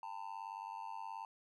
triangle tone with amplitude modulation, 900 Hz, A5, 39 cents sharp, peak -37 dBFS, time 0.03-1.25 s, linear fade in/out 2 ms, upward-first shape sine, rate 98.7 Hz, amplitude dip 100%, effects none

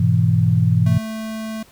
sine chord, E major, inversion first, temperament just, 103.01 / 123.61 / 164.81 Hz, G#2 / B2 / E3, -14 / +2 / 0 cents, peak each -17 dBFS, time 0-0.98 s, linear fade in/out 5 ms
square tone, 220 Hz, A3, in tune, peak -26 dBFS, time 0.86-1.63 s, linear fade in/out 5 ms
effects pink hiss -50 dBFS RMS until 1.71 s

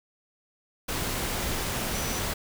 sine tone in noise, 5920 Hz, F#8, in tune, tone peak -38 dBFS, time 1.94-2.2 s, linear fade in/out 10 ms, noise pink, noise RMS -30 dBFS, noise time 0.88-2.34 s, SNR -11 dB, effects none

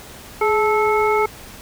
harmonic tone with a mistuned harmonic, 436.5 Hz, A4, 14 cents flat, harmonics 1 / 2 / 3 / 5, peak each -17 / -20 / -22 / -24 dBFS, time 0.41-1.26 s, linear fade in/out 5 ms, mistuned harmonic 1, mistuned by -59 cents, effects pink hiss -39 dBFS RMS until 1.61 s

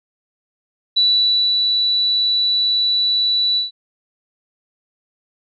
sine tone with ADSR envelope, 3951 Hz, B7, in tune, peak -11 dBFS, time 0.96-3.71 s, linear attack 13 ms, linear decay 570 ms, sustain -3 dB, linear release 140 ms, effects none

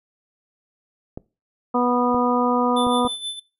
clicks, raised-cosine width 2 ms, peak -18 dBFS, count 4, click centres 1.175 / 2.146 / 2.868 / 3.05 s
harmonic tone, 245.5 Hz, B3, 10 cents flat, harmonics 1 / 2 / 3 / 4 / 5, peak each -21 / -23 / -25 / -24 / -25 dBFS, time 1.74-3.08 s, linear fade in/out 10 ms
square tone with tremolo, 3520 Hz, A7, in tune, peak -25 dBFS, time 2.76-3.4 s, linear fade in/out 10 ms, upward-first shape sine, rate 6.3 Hz, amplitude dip 65%
effects noise-tail reverb RT60 0.3 s tail -21 dB re dry + resampled to 32000 Hz

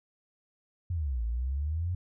sine exponential two-way sweep, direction down then up, 92.3 to 55 to 92.3 Hz, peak -28 dBFS, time 0.9-1.95 s, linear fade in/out 5 ms, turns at 1.24 s, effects none

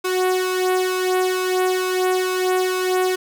sawtooth tone with flanger, 369.4 Hz, F#4, 3 cents flat, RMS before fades -20 dBFS, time 0.04-3.16 s, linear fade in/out 10 ms, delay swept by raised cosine 1.9 to 2.63 ms, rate 2.2 Hz, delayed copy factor +0.65, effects none

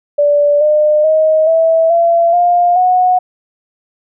sine tone with pitch steps, 582 / 604.6 / 628.1 / 652.5 / 677.9 / 704.2 / 731.6 Hz, D5 / D#5 / D#5 / E5 / E5 / F5 / F#5, -16 / -50 / +16 / -18 / +48 / +14 / -20 cents, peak -7 dBFS, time 0.18-3.19 s, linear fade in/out 10 ms, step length 430 ms, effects none

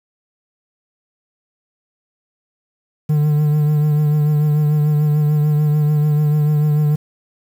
triangle tone with vibrato, 149.9 Hz, D3, 36 cents sharp, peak -10 dBFS, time 3.09-6.96 s, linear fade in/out 10 ms, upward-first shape triangle, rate 6.8 Hz, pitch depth 34 cents each way, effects 7-bit

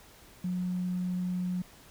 triangle tone, 180.9 Hz, F#3, 39 cents flat, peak -25 dBFS, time 0.44-1.62 s, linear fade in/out 5 ms, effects tanh soft clip ceiling -27 dBFS + pink hiss -55 dBFS RMS until 1.9 s

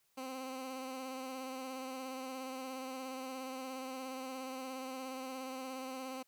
15% pulse tone with vibrato, 261.1 Hz, C4, 3 cents flat, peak -35 dBFS, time 0.17-6.23 s, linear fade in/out 10 ms, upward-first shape sine, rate 17 Hz, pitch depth 28 cents each way, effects white hiss -75 dBFS RMS until 6.27 s

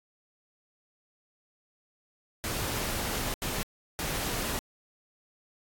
pink noise bursts at uneven times, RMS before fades -32 dBFS, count 3, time 2.44-3.34 / 3.42-3.63 / 3.99-4.59 s, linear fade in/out 0 ms, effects AAC 64 kbps

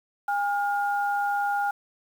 sine tone pair together, 813 / 1417.3 Hz, G#5 / F6, -37 / +25 cents, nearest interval minor seventh, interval 962 cents, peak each -24 / -29 dBFS, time 0.28-1.71 s, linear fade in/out 5 ms, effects 8-bit

